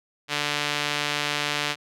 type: tone with band-pass filter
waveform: sawtooth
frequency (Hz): 146.83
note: D3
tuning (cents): 0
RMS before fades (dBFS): -27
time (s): 0.28-1.76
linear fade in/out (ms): 50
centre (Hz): 3100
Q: 1
effects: none